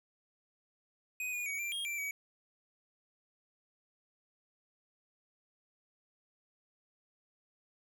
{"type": "tone with pitch steps", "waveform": "square", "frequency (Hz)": [2501, 2445, 2253, 2364, 3248, 2349, 2269], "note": ["D#7", "D#7", "C#7", "D7", "G#7", "D7", "C#7"], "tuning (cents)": [8, -31, 28, 11, -39, 0, 40], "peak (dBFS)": -36, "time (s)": [1.2, 2.11], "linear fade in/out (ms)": 2, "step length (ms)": 130, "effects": []}